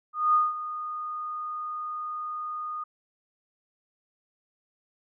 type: tone with ADSR envelope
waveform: sine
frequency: 1230 Hz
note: D#6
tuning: 20 cents flat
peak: -17 dBFS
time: 0.13-2.84 s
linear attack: 210 ms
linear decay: 190 ms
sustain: -14 dB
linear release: 8 ms
effects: none